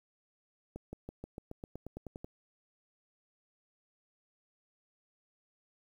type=accelerating click train; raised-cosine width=2 ms; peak=-29 dBFS; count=13; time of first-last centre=0.76-2.245 s; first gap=170 ms; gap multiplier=0.94; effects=10-bit